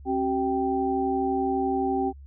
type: tone cluster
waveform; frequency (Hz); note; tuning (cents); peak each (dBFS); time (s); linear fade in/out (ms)
sine; 268.7 / 380.5 / 783; C4 / F#4 / G5; +46 / +48 / -2; -27; 0.05-2.13; 50
effects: added 69 Hz sine -42 dBFS peak until 2.26 s